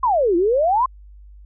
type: exponential two-way sweep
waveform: sine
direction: down then up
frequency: 1076 to 330 to 1076 Hz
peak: -14 dBFS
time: 0.03-0.86 s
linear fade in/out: 5 ms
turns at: 0.36 s
effects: added 50 Hz sine -40 dBFS peak until 1.45 s